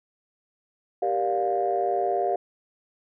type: chord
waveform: sine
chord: G minor seventh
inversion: none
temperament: just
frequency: 392 / 470.4 / 588 / 705.6 Hz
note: G4 / Bb4 / D5 / F5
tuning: 0 / +16 / +2 / +18 cents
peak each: -27 / -30 / -30 / -24 dBFS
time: 1.02-2.36 s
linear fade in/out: 5 ms
effects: tanh soft clip ceiling -13 dBFS